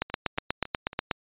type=two click trains; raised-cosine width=0.3 ms; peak=-9 / -23 dBFS; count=10 / 4; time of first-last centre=0.02-1.112 / 0.1-0.931 s; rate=8.24 / 3.61 Hz; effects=resampled to 8000 Hz